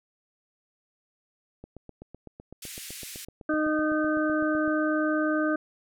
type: click train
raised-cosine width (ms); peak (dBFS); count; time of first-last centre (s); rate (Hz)
2; -29; 25; 1.64-4.678; 7.9
type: band-pass noise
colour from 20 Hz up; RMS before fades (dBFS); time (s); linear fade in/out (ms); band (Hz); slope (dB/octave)
white; -41; 2.62-3.25; 5; 1800 to 13000; 24
type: harmonic tone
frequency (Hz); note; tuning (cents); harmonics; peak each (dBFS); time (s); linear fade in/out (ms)
307.6; D#4; -20; 1 / 2 / 4 / 5; -25 / -29 / -33 / -31; 3.49-5.56; 5
effects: none